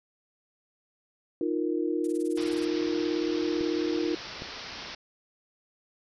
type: chord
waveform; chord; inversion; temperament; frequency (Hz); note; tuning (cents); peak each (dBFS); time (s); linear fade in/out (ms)
sine; Eb suspended second; none; equal; 311.1 / 349.2 / 466.2; Eb4 / F4 / Bb4; 0 / 0 / 0; -29 / -29 / -33; 1.41-4.15; 2
type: noise with tremolo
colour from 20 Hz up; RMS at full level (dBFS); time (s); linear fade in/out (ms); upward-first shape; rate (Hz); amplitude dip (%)
violet; -40; 2.04-2.65; 2; sine; 19; 100
type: low-pass noise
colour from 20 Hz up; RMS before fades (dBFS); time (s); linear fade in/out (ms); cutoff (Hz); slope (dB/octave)
white; -41; 2.37-4.95; 5; 5600; 96
type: clicks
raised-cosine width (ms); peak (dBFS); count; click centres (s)
2; -25; 2; 3.61 / 4.421
effects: resampled to 24000 Hz